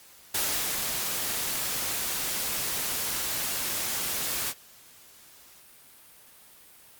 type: noise with ADSR envelope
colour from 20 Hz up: white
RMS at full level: -27 dBFS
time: 0.34-4.54 s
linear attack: 7 ms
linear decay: 410 ms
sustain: -3 dB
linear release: 51 ms
effects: white hiss -53 dBFS RMS until 6.99 s + Opus 48 kbps